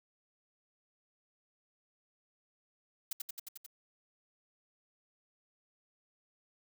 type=noise with echo; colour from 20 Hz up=blue; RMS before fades=-36 dBFS; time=3.11-3.13 s; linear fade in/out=5 ms; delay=89 ms; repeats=6; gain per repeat=-2 dB; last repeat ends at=3.664 s; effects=none